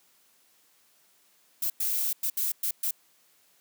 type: noise bursts at uneven times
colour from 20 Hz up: violet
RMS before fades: -28 dBFS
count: 6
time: 1.62-1.7 / 1.8-2.13 / 2.23-2.3 / 2.37-2.52 / 2.63-2.71 / 2.83-2.91 s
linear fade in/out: 5 ms
effects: white hiss -64 dBFS RMS until 3.6 s + high-pass 150 Hz 12 dB/octave